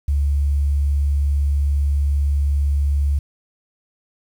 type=tone; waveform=sine; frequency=71.2 Hz; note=C#2; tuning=47 cents sharp; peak=-15 dBFS; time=0.08-3.19 s; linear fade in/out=5 ms; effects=8-bit